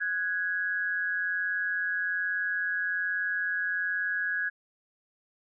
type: tone pair together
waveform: sine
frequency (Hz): 1480 / 1661.2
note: F#6 / G#6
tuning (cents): 0 / 0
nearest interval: major second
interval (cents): 200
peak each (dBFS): -33 / -28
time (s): 0-4.5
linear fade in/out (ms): 20
effects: none